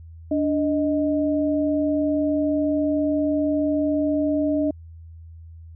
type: tone pair together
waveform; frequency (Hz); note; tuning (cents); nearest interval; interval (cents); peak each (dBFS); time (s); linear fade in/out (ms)
sine; 292.3 / 622.3; D4 / D#5; -8 / 0; octave + minor second; 1308; -20 / -24; 0.31-4.71; 5
effects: added 82 Hz sine -39 dBFS peak until 5.75 s